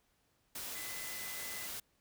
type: tone in noise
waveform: sine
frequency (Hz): 2016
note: B6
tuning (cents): +35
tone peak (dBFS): -48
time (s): 0.75-1.67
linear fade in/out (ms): 5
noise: white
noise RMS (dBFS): -43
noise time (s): 0.55-1.8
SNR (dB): -8
effects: pink hiss -75 dBFS RMS until 2 s